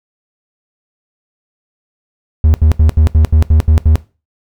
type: tone bursts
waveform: triangle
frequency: 77.78 Hz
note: D#2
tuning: in tune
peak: -3 dBFS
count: 9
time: 2.44-3.956 s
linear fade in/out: 0 ms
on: 100 ms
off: 77 ms
effects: noise-tail reverb RT60 0.3 s tail -18 dB re dry